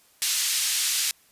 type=band-pass noise; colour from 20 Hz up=white; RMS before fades=-25 dBFS; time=0.22-1.11 s; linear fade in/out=0 ms; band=2700 to 8800 Hz; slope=12 dB/octave; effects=white hiss -59 dBFS RMS until 1.31 s + resampled to 32000 Hz